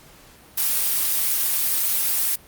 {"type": "noise", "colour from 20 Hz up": "blue", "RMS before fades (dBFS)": -21, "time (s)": [0.57, 2.36], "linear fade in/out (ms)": 10, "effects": ["pink hiss -49 dBFS RMS until 2.47 s", "Opus 48 kbps"]}